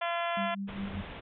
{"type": "harmonic tone", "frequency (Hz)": 341.6, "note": "F4", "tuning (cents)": -38, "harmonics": [2, 3, 4, 5, 6, 7, 8, 9, 10], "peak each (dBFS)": [-32, -36, -38, -40, -42, -43, -44, -45, -46], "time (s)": [0.01, 0.55], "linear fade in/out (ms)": 10}
{"type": "tone with tremolo", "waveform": "sine", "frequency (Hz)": 197.5, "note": "G3", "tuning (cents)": 13, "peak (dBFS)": -32, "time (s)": [0.37, 1.01], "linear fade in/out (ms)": 2, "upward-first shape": "sine", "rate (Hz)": 5, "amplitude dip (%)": 70}
{"type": "low-pass noise", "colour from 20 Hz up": "pink", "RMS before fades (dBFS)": -43, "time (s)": [0.67, 1.21], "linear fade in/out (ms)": 20, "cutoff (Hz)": 3600, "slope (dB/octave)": 96}
{"type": "tone", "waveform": "triangle", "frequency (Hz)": 89.6, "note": "F2", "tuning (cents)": 45, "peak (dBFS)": -35, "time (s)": [0.93, 1.03], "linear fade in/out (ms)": 5}
{"effects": []}